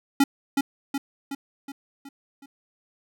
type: tone with echo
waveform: square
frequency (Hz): 277.2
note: C#4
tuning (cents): 0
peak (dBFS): -15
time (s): 0.2-0.24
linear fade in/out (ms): 5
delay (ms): 370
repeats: 6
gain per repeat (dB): -5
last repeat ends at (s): 2.46
effects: none